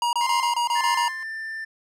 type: tone bursts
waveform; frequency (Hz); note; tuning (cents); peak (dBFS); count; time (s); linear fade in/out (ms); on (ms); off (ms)
square; 952; A#5; +36; -21; 8; 0.02-1.082; 2; 110; 26
type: tone with tremolo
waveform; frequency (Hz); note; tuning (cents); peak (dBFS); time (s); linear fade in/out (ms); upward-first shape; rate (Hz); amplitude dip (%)
30% pulse; 1046.5; C6; 0; -21; 0.21-1.23; 0; sine; 1.8; 90
type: tone with pitch glide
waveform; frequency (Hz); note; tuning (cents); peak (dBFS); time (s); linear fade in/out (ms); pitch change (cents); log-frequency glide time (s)
triangle; 1759 to 1782.5; A6 to A6; -1 to +22; -28; 0.75-1.65; 10; +23; 0.88-1.23
effects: low-pass 10000 Hz 12 dB/octave